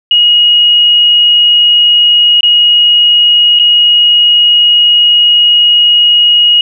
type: tone with dropouts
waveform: sine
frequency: 2888 Hz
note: F#7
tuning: 43 cents flat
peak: -3 dBFS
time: 0.11-6.61 s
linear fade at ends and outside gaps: 2 ms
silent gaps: 2.408-2.431 / 3.59-3.596 s
effects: none